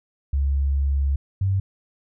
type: tone pair in turn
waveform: sine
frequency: 69.3 / 96.6 Hz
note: C#2 / G2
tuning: 0 / -25 cents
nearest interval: tritone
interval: 575 cents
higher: second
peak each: -18 dBFS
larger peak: neither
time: 0.33-1.16 / 1.41-1.6 s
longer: first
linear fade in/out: 5 ms
effects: none